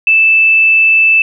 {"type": "tone", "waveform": "sine", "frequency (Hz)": 2637, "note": "E7", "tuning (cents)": 0, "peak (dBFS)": -5, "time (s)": [0.07, 1.22], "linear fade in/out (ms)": 2, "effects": []}